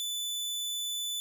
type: tone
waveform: sawtooth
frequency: 3492 Hz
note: A7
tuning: 14 cents flat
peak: -29 dBFS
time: 0-1.2 s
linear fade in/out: 0 ms
effects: none